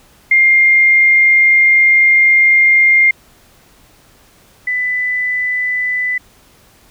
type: tone pair in turn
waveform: sine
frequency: 2114 / 1995.4 Hz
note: C7 / B6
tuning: +17 / +17 cents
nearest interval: minor second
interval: 100 cents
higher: first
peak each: -6 / -14 dBFS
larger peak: first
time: 0.31-3.11 / 4.67-6.18 s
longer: first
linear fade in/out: 5 ms
effects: pink hiss -48 dBFS RMS until 6.9 s